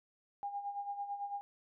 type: tone with tremolo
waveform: sine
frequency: 808 Hz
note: G#5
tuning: 48 cents flat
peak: -35 dBFS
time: 0.43-1.41 s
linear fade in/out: 0 ms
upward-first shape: sine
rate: 9 Hz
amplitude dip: 65%
effects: none